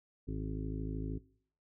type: harmonic tone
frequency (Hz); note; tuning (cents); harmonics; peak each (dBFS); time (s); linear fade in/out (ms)
53.1; G#1; +39; 1 / 2 / 3 / 5 / 6 / 7 / 8; -39 / -42 / -43 / -42 / -49 / -48 / -50; 0.27-1.19; 20
effects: noise-tail reverb RT60 0.6 s tail -21 dB re dry